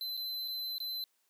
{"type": "tone with dropouts", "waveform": "square", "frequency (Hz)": 4054, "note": "B7", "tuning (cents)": 45, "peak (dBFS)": -36, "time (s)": [0.01, 1.04], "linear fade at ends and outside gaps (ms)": 1, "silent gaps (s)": [[0.169, 0.174], [0.478, 0.482], [0.782, 0.802]], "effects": ["white hiss -75 dBFS RMS until 1.29 s", "high-pass 300 Hz 12 dB/octave"]}